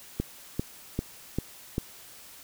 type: click train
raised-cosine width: 3 ms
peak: -14 dBFS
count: 5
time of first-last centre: 0.2-1.781 s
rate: 2.53 Hz
effects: white hiss -49 dBFS RMS until 2.43 s